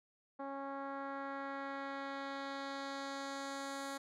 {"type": "tone with low-pass filter sweep", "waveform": "10% pulse", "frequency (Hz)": 275.3, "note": "C#4", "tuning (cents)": -12, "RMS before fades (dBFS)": -43, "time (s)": [0.39, 3.98], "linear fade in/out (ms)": 10, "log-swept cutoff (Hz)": [940, 10000], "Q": 1.1, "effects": []}